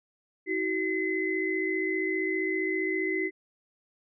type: tone cluster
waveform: sine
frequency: 322.7 / 377.8 / 2038 Hz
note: E4 / F#4 / C7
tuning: -37 / +36 / -46 cents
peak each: -32 / -30 / -30 dBFS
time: 0.46-3.31 s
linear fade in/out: 50 ms
effects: none